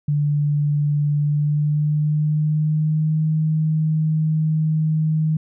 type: tone with pitch glide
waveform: sine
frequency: 146.83 to 156.46 Hz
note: D3 to D#3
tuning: 0 to +10 cents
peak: -16 dBFS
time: 0.08-5.37 s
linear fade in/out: 5 ms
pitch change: +110 cents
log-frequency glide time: 1.17-3.24 s
effects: none